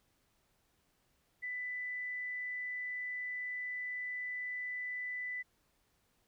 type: tone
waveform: sine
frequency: 1991 Hz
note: B6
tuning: 14 cents sharp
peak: -37 dBFS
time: 1.42-5.43 s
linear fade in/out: 20 ms
effects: pink hiss -75 dBFS RMS until 6.27 s